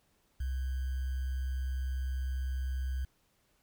sine tone with sample-and-hold, 65 Hz, C2, 11 cents flat, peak -31 dBFS, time 0.4-3.05 s, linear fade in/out 5 ms, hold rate 1575 Hz, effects pink hiss -72 dBFS RMS until 3.62 s

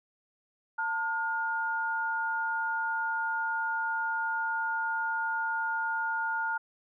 sine tone pair together, 897 / 1425.1 Hz, A5 / F6, +33 / +35 cents, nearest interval minor sixth, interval 802 cents, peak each -32 / -30 dBFS, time 0.78-6.58 s, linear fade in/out 10 ms, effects none

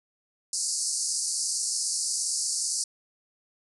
white band-pass noise, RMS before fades -29 dBFS, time 0.53-2.84 s, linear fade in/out 2 ms, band 4500 to 10000 Hz, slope 96 dB/octave, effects none

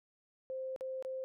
sine tone with dropouts, 523.3 Hz, C5, in tune, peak -37 dBFS, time 0.5-1.24 s, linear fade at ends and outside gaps 0 ms, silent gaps 0.762-0.809 / 1.025-1.049 s, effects none

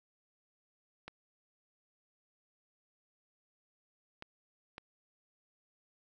clicks, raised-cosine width 0.3 ms, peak -28 dBFS, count 3, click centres 1.08 / 4.224 / 4.781 s, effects none

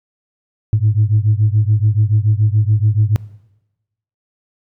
sine beating tone pair, 103.83 / 110.83 Hz, G#2 / A2, 0 / +13 cents, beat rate 7 Hz, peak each -13 dBFS, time 0.73-3.16 s, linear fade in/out 0 ms, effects noise-tail reverb RT60 1.0 s tail -22 dB re dry + tanh soft clip ceiling -5 dBFS

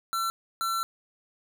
square tone pair in turn, 1350 / 1350 Hz, E6 / E6, +41 / +41 cents, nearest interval unison, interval 0 cents, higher neither, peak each -27 dBFS, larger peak neither, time 0.13-0.3 / 0.61-0.83 s, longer second, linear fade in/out 0 ms, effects none

